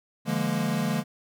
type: chord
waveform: square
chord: Bb dominant seventh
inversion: first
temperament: equal with one note detuned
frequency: 146.83 / 171.32 / 207.7 / 233.1 Hz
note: D3 / F3 / Ab3 / Bb3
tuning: 0 / -33 / 0 / 0 cents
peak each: -32 / -31 / -30 / -31 dBFS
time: 0.25-1.04 s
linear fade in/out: 50 ms
effects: none